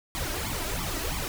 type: noise with flanger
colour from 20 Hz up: pink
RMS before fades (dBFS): -31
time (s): 0.15-1.28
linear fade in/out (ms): 0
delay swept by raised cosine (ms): 0.88 to 3.18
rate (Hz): 3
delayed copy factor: +0.9
effects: none